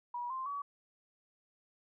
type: tone with pitch steps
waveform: sine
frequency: 966 / 1047.4 / 1135.6 Hz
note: B5 / C6 / C#6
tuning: -39 / +1 / +41 cents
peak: -36 dBFS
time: 0.14-0.62 s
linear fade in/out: 5 ms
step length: 160 ms
effects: none